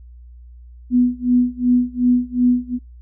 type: tone with tremolo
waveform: sine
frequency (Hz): 246.9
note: B3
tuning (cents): 0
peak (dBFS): -10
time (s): 0.9-2.79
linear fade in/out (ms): 50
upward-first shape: sine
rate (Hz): 2.7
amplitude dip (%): 95
effects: noise-tail reverb RT60 0.2 s tail -24 dB re dry + added 60 Hz sine -38 dBFS peak until 3.01 s